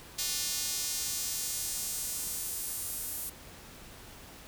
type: tone with high-pass filter sweep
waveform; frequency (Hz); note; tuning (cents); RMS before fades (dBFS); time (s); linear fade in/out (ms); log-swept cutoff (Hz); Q
square; 163.6; E3; -13; -35; 0.18-3.3; 10; 4900 to 11000; 1.1
effects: pink hiss -50 dBFS RMS until 4.47 s